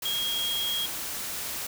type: tone in noise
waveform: sine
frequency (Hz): 3268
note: G#7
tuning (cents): -29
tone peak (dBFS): -27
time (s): 0.05-0.86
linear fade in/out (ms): 5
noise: white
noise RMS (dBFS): -34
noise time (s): 0.02-1.67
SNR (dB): +4
effects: none

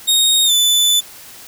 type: tone with pitch glide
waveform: sawtooth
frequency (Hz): 3729 to 3499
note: A#7 to A7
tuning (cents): 0 to -10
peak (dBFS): -8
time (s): 0.07-1.01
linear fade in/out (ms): 20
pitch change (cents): -110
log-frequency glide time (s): 0.45-0.52
effects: white hiss -38 dBFS RMS until 1.47 s

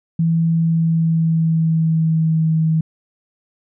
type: tone with pitch glide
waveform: sine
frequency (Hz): 164.81 to 159.75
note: E3 to D#3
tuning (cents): 0 to +46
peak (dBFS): -13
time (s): 0.19-2.81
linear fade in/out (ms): 5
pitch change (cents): -54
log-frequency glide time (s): 0.49-2.51
effects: none

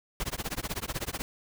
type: noise with tremolo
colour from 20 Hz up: pink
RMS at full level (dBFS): -31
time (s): 0.2-1.22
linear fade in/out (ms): 0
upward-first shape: sine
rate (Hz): 16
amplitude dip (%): 100
effects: none

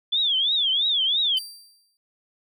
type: tone with vibrato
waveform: sine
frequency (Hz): 3425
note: A7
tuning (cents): -47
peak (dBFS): -19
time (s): 0.12-1.39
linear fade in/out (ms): 10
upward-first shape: triangle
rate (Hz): 3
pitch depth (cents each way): 220
type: tone with exponential decay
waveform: sawtooth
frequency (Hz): 4699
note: D8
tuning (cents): 0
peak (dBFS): -28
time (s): 1.37-1.97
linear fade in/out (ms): 1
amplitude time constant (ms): 130
effects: none

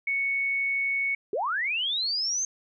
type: tone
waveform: sine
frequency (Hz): 2217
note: C#7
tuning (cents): 0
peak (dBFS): -24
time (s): 0.07-1.15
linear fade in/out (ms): 5
type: linear sweep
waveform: sine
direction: up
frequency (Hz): 360.1 to 6400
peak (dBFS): -25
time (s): 1.33-2.45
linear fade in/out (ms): 2
effects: none

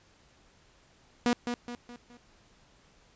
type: tone with echo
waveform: sawtooth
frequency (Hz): 241.5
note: B3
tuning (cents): -39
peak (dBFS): -19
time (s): 1.26-1.33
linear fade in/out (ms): 0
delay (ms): 210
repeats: 4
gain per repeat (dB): -7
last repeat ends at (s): 2.17
effects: pink hiss -62 dBFS RMS until 3.15 s + resampled to 16000 Hz

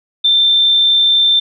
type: tone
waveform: sine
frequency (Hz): 3568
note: A7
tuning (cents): +23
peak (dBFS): -8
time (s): 0.24-1.4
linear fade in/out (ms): 10
effects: none

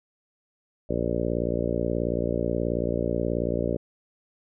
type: harmonic tone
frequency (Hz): 58.5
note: A#1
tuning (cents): +7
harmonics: 1 / 2 / 3 / 4 / 5 / 6 / 7 / 8 / 9 / 10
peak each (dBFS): -33 / -33 / -33 / -33 / -33 / -33 / -33 / -33 / -33 / -33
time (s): 0.89-3.77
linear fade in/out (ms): 10
effects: none

